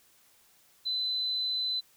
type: tone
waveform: sine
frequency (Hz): 4023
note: B7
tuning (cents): +31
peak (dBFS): -28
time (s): 0.85-1.81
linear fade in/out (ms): 20
effects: white hiss -63 dBFS RMS until 1.96 s